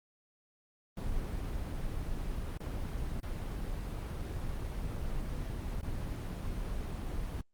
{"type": "noise with dropouts", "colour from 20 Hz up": "brown", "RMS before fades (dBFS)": -36, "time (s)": [0.97, 7.41], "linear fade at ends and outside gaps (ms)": 2, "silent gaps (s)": [[2.576, 2.603], [3.202, 3.23], [5.813, 5.829]], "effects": ["Opus 24 kbps"]}